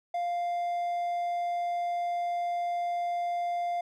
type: tone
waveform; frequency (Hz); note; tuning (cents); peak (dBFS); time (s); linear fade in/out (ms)
triangle; 698.5; F5; 0; -26; 0.14-3.81; 5
effects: none